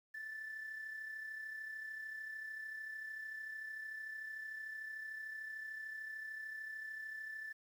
sine tone with amplitude modulation, 1756 Hz, A6, 4 cents flat, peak -40 dBFS, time 0.14-7.53 s, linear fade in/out 10 ms, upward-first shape sine, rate 33.4 Hz, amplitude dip 50%, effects tanh soft clip ceiling -39 dBFS + 11-bit

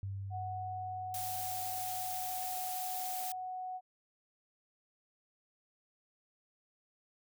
sine tone with exponential decay, 98 Hz, G2, in tune, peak -36 dBFS, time 0.03-3.48 s, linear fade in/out 0 ms, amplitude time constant 750 ms
sine tone, 740 Hz, F#5, in tune, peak -38 dBFS, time 0.3-3.81 s, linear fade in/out 50 ms
blue noise, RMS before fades -41 dBFS, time 1.14-3.32 s, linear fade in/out 2 ms
effects none

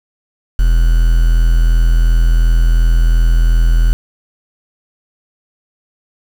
triangle tone with quantisation, 41.4 Hz, E1, 8 cents sharp, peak -5 dBFS, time 0.59-3.93 s, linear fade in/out 0 ms, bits 5, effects none

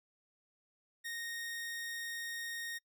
sawtooth tone, 1858 Hz, A#6, 6 cents flat, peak -36 dBFS, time 1.04-2.79 s, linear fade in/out 20 ms, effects noise-tail reverb RT60 0.1 s tail -25 dB re dry

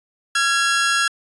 sawtooth tone pair together, 1366.7 / 1660 Hz, F6 / G#6, -38 / -1 cents, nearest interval minor third, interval 337 cents, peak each -16 / -15 dBFS, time 0.35-1.08 s, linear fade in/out 5 ms, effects resampled to 24000 Hz

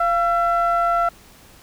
triangle ring-modulated tone, 330 Hz, E4, 2 cents sharp, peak -11 dBFS, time 0-1.09 s, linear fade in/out 5 ms, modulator 1020 Hz, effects pink hiss -48 dBFS RMS until 1.62 s

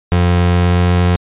30% pulse tone with pitch glide, 88 to 88.71 Hz, F2 to F2, +14 to +28 cents, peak -7 dBFS, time 0.12-1.16 s, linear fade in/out 0 ms, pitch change +14 cents, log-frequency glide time 0.46-0.93 s, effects resampled to 8000 Hz

